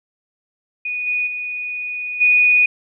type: tone with level steps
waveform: sine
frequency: 2471 Hz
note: D#7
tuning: 13 cents flat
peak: -21 / -17 / -23 / -10 dBFS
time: 0.85-2.66 s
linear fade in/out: 5 ms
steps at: 1.06 / 1.26 / 2.2 s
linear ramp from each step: 20 ms
effects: none